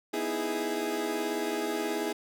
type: chord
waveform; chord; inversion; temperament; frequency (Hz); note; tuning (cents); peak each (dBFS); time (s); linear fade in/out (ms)
30% pulse; E major seventh; second; equal; 246.9 / 311.1 / 329.6 / 415.3; B3 / D#4 / E4 / G#4; 0 / 0 / 0 / 0; -36 / -34 / -32 / -30; 0.13-2.13; 10
effects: none